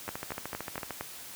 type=two click trains; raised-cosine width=0.5 ms; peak=-19 / -20 dBFS; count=5 / 12; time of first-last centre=0.09-1.01 / 0.08-0.907 s; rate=4.35 / 13.3 Hz; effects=white hiss -45 dBFS RMS until 1.35 s + high-pass 60 Hz 12 dB/octave